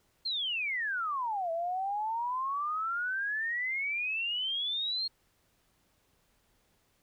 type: exponential two-way sweep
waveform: sine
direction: down then up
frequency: 4287 to 652 to 4287 Hz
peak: -30 dBFS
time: 0.25-5.08 s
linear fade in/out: 10 ms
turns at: 1.51 s
effects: pink hiss -71 dBFS RMS until 7.02 s